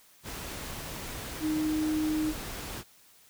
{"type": "tone in noise", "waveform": "sine", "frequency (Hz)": 309.5, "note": "D#4", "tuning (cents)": -9, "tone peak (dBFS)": -26, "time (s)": [1.4, 2.34], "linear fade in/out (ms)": 50, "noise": "pink", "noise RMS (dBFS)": -39, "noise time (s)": [0.23, 2.84], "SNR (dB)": 10, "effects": ["white hiss -59 dBFS RMS until 3.29 s"]}